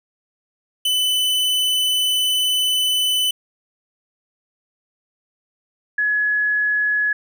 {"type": "tone pair in turn", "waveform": ["45% pulse", "sine"], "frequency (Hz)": [3007, 1691.7], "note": ["F#7", "G#6"], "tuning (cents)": [27, 31], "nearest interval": "minor seventh", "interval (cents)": 996, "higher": "first", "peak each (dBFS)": -16, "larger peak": "neither", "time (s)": [[0.85, 3.31], [5.98, 7.13]], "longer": "first", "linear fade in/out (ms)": 5, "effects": []}